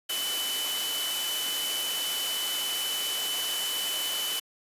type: tone in noise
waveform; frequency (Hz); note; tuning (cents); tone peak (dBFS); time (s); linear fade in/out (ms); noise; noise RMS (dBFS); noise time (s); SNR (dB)
sine; 3003; F#7; +25; -30; 0.09-4.4; 10; white; -32; 0.09-4.4; -1
effects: high-pass 300 Hz 12 dB/octave + resampled to 32000 Hz